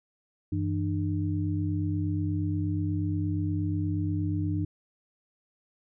sine tone cluster, 95.4 / 163.8 / 300.9 Hz, G2 / E3 / D4, -47 / -11 / +42 cents, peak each -28 / -33 / -31 dBFS, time 0.52-4.65 s, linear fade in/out 5 ms, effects none

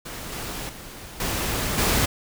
pink noise with level steps, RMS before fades -35 / -32 / -40 / -26 / -21 dBFS, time 0.05-2.06 s, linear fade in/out 10 ms, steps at 0.32 / 0.69 / 1.2 / 1.78 s, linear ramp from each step 2 ms, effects none

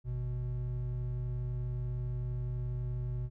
triangle tone pair together, 51.91 / 123.47 Hz, G#1 / B2, 0 / 0 cents, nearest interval octave + minor third, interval 1500 cents, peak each -36 / -32 dBFS, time 0.04-3.3 s, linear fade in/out 50 ms, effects none

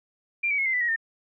sine tone with pitch steps, 2378 / 2273 / 2173 / 2077 / 1985.8 / 1898.4 / 1814.7 Hz, D7 / C#7 / C#7 / C7 / B6 / A#6 / A#6, +21 / +43 / -35 / -13 / +9 / +31 / -47 cents, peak -22 dBFS, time 0.43-0.962 s, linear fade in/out 10 ms, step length 76 ms, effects none

